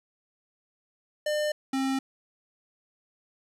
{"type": "tone pair in turn", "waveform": "square", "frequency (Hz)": [600, 267.3], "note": ["D5", "C4"], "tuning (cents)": [37, 37], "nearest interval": "octave + major second", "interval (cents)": 1400, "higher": "first", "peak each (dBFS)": [-26, -26], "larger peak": "neither", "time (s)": [[1.26, 1.52], [1.73, 1.99]], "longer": "neither", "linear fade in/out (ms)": 5, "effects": ["low-pass 10000 Hz 12 dB/octave", "11-bit"]}